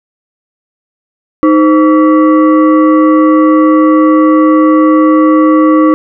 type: tone with frequency modulation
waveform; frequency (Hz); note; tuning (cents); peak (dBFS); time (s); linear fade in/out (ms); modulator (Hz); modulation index
sine; 311.1; D#4; 0; -3; 1.43-5.94; 0; 829; 0.77
effects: none